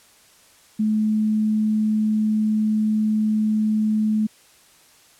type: tone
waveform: sine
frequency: 215.2 Hz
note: A3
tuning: 38 cents flat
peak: -17 dBFS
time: 0.79-4.27 s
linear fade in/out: 10 ms
effects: white hiss -53 dBFS RMS until 5.19 s + low-pass 11000 Hz 12 dB/octave